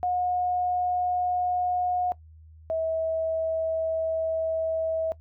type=tone pair in turn; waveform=sine; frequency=722 / 646.1 Hz; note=F#5 / E5; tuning=-43 / -35 cents; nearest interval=major second; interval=192 cents; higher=first; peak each=-23 / -24 dBFS; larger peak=first; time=0.03-2.12 / 2.7-5.12 s; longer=second; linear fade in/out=0 ms; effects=noise-tail reverb RT60 0.1 s tail -19 dB re dry + added 79 Hz sine -47 dBFS peak until 5.2 s